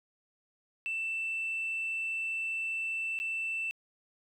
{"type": "tone with dropouts", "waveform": "sine", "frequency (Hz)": 2665, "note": "E7", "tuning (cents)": 18, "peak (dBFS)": -30, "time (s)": [0.86, 3.71], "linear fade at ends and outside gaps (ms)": 0, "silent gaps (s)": [3.19, 3.2], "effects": ["tanh soft clip ceiling -28 dBFS", "11-bit"]}